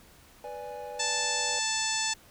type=chord; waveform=triangle; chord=G# diminished; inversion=first; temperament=equal; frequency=493.9 / 587.3 / 830.6 Hz; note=B4 / D5 / G#5; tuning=0 / 0 / 0 cents; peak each=-39 / -40 / -39 dBFS; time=0.44-1.59 s; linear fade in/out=2 ms
type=harmonic tone; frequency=880 Hz; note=A5; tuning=in tune; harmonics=1 / 2 / 3 / 4 / 5 / 6 / 7 / 8 / 9; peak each=-36 / -36 / -36 / -36 / -36 / -36 / -36 / -36 / -36 dBFS; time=0.99-2.14 s; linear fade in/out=10 ms
effects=pink hiss -56 dBFS RMS until 2.3 s